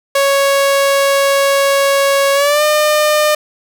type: tone with pitch glide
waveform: sawtooth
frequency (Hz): 554.4 to 604.6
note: C#5 to D#5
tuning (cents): 0 to -50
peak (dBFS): -6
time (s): 0.15-3.35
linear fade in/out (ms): 5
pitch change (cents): +150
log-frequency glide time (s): 2.34-2.63
effects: none